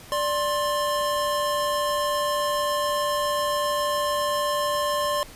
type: tone pair together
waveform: square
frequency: 587.3 / 1058.6 Hz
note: D5 / C6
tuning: 0 / +20 cents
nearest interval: minor seventh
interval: 1020 cents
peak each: -26 / -26 dBFS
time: 0.12-5.23 s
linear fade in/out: 0 ms
effects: pink hiss -45 dBFS RMS until 5.35 s + resampled to 32000 Hz